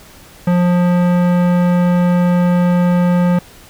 sine tone with tanh clipping, 177 Hz, F3, 23 cents sharp, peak -12 dBFS, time 0.47-3.39 s, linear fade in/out 5 ms, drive 18 dB, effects pink hiss -41 dBFS RMS until 3.69 s

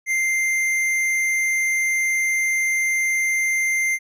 sine tone with tanh clipping, 2093 Hz, C7, in tune, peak -20 dBFS, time 0.06-3.99 s, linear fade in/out 50 ms, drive 13 dB, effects none

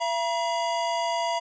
square tone pair together, 676.7 / 957 Hz, E5 / A#5, +45 / +45 cents, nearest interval tritone, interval 600 cents, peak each -28 / -28 dBFS, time 0-1.4 s, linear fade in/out 20 ms, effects resampled to 16000 Hz

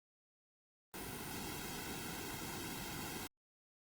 pink noise with comb filter, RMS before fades -45 dBFS, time 0.94-3.27 s, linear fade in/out 0 ms, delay 1.7 ms, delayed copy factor -0.8, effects Opus 32 kbps

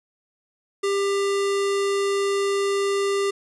square tone, 397.6 Hz, G4, 25 cents sharp, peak -21 dBFS, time 0.83-3.31 s, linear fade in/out 10 ms, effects resampled to 24000 Hz + 9-bit

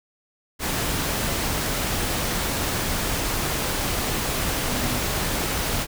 sine tone in noise, 245.1 Hz, B3, 13 cents flat, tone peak -31 dBFS, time 4.65-5.04 s, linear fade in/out 50 ms, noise pink, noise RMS -25 dBFS, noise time 0.59-5.87 s, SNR -9 dB, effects none

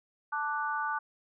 sine chord, D major, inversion second, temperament equal, 880 / 1174.7 / 1480 Hz, A5 / D6 / F#6, 0 / 0 / 0 cents, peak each -34 dBFS, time 0.32-0.99 s, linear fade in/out 10 ms, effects none

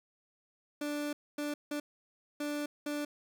30% pulse tone bursts at uneven times, 293.7 Hz, D4, in tune, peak -31 dBFS, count 5, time 0.81-1.13 / 1.38-1.54 / 1.71-1.8 / 2.4-2.66 / 2.86-3.05 s, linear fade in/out 5 ms, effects none

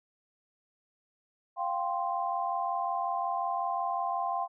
sine chord, F suspended second, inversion none, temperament equal, 698.5 / 784 / 1046.5 Hz, F5 / G5 / C6, 0 / 0 / 0 cents, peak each -33 dBFS, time 1.56-4.48 s, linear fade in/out 50 ms, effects none

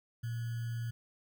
sine tone with sample-and-hold, 116.54 Hz, A#2, in tune, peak -34 dBFS, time 0.23-0.91 s, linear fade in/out 10 ms, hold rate 1575 Hz, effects none

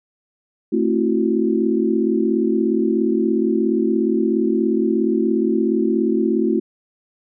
sine chord, F# half-diminished seventh, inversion first, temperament just, 222 / 266.4 / 333 / 370 Hz, A3 / C4 / E4 / F#4, +16 / +31 / +18 / 0 cents, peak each -20 / -23 / -20 / -21 dBFS, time 0.72-6.6 s, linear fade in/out 10 ms, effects none

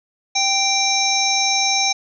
harmonic tone, 784 Hz, G5, in tune, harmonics 1 / 3 / 5 / 7 / 8, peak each -22 / -22 / -22 / -22 / -22 dBFS, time 0.35-1.93 s, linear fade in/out 10 ms, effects none

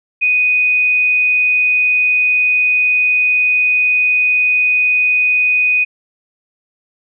sine tone, 2489 Hz, D#7, in tune, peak -10 dBFS, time 0.21-5.85 s, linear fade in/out 20 ms, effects none

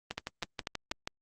two click trains, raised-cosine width 0.2 ms, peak -16 / -17 dBFS, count 4 / 7, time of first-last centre 0.18-0.917 / 0.11-1.075 s, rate 4.07 / 6.22 Hz, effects Opus 32 kbps

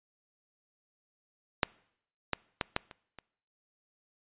clicks, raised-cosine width 0.3 ms, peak -7 / -12 / -12 / -11 / -29 / -29 dBFS, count 6, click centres 1.632 / 2.333 / 2.612 / 2.764 / 2.912 / 3.187 s, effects noise-tail reverb RT60 0.7 s tail -24 dB re dry + resampled to 8000 Hz

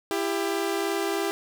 sawtooth tone pair together, 334 / 397.2 Hz, E4 / G4, +23 / +23 cents, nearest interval minor third, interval 300 cents, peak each -25 / -23 dBFS, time 0.11-1.31 s, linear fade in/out 0 ms, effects none

